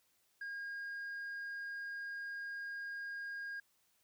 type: tone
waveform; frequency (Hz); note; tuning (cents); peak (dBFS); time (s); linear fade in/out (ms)
sine; 1624; G#6; -39; -38; 0.41-3.6; 5
effects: tanh soft clip ceiling -40 dBFS + white hiss -75 dBFS RMS until 4.03 s